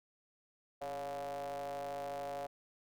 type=ring-modulated tone; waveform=square; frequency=73.42 Hz; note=D2; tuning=in tune; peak=-37 dBFS; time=0.81-2.47 s; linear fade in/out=10 ms; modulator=635 Hz; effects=none